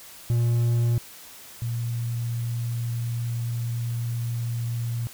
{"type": "tone pair in turn", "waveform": ["triangle", "sine"], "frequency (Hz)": [118.4, 117.65], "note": ["A#2", "A#2"], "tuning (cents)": [27, 16], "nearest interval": "unison", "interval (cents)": 11, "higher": "first", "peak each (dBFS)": [-17, -25], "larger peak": "first", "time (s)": [[0.3, 0.98], [1.62, 5.07]], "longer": "second", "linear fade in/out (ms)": 0, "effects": ["white hiss -45 dBFS RMS until 5.13 s"]}